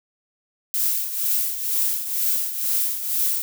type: noise with tremolo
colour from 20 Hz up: violet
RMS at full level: -20 dBFS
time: 0.74-3.42 s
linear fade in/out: 0 ms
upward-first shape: triangle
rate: 2.1 Hz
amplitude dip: 70%
effects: none